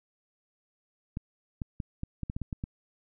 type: clicks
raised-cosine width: 5 ms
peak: -21 dBFS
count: 10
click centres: 1.171 / 1.618 / 1.802 / 2.034 / 2.233 / 2.299 / 2.365 / 2.417 / 2.528 / 2.639 s
effects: none